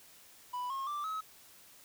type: tone with pitch steps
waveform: triangle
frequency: 989 / 1078.5 / 1176.1 / 1282.6 Hz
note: B5 / C#6 / D6 / E6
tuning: +2 / -48 / +2 / -48 cents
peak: -33 dBFS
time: 0.53-1.21 s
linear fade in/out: 10 ms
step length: 170 ms
effects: white hiss -58 dBFS RMS until 1.84 s